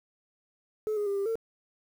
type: tone with pitch steps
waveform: sine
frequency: 430.1 / 414.4 / 399.5 / 396.6 / 452 Hz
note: A4 / G#4 / G4 / G4 / A4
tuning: -39 / -4 / +33 / +20 / +47 cents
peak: -25 dBFS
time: 0.87-1.355 s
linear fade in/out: 0 ms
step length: 97 ms
effects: tanh soft clip ceiling -25 dBFS + 9-bit